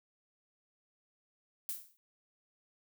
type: noise with exponential decay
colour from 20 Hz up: violet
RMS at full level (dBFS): -35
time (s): 1.69-1.97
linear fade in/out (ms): 0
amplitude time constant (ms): 59
effects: none